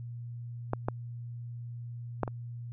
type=clicks; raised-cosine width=1 ms; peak=-15 / -15 / -13 / -22 dBFS; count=4; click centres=0.734 / 0.885 / 2.233 / 2.278 s; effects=added 119 Hz sine -38 dBFS peak until 2.72 s